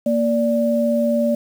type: tone pair together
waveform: sine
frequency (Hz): 233.1 / 583.8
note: A#3 / D5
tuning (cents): 0 / -10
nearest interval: octave + major third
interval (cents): 1590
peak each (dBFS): -18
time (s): 0.06-1.35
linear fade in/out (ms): 5
effects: 7-bit